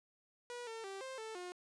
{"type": "tone with pitch steps", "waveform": "sawtooth", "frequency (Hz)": [485.1, 450.3, 389.7, 526, 441.7, 358.4], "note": ["B4", "A4", "G4", "C5", "A4", "F4"], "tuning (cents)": [-31, 40, -10, 9, 7, 45], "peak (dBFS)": -40, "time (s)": [0.5, 1.52], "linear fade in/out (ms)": 0, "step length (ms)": 170, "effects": ["resampled to 22050 Hz", "11-bit"]}